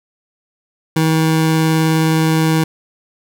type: tone with vibrato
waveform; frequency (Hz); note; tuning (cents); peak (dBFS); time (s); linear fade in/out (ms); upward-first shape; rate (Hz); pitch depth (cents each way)
25% pulse; 159.6; D#3; +44; -8; 0.96-2.64; 5; triangle; 19; 8
effects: none